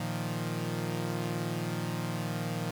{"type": "chord", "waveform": "sawtooth", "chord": "Bb suspended fourth", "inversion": "none", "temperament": "equal", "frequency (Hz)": [116.54, 155.56, 174.61], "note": ["Bb2", "Eb3", "F3"], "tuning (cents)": [0, 0, 0], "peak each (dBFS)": -32, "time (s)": [0, 2.71], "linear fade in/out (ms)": 5, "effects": ["9-bit"]}